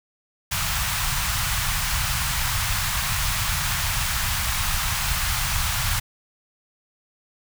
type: band-stop noise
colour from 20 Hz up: pink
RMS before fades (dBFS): -24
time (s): 0.51-6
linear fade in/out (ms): 10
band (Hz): 140 to 910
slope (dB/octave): 24
effects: none